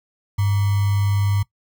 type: tone with sample-and-hold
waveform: sine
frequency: 100 Hz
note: G2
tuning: 35 cents sharp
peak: -16 dBFS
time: 0.38-1.43 s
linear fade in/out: 10 ms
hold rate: 1050 Hz
effects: noise-tail reverb RT60 0.1 s tail -20 dB re dry